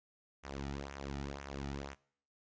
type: tone with flanger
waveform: sawtooth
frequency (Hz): 69.6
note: C#2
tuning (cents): +8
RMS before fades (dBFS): -43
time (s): 0.43-1.95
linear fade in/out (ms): 20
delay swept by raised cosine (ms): 0.22 to 1.92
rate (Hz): 2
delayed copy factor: -0.75
effects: noise-tail reverb RT60 0.6 s tail -23 dB re dry + resampled to 16000 Hz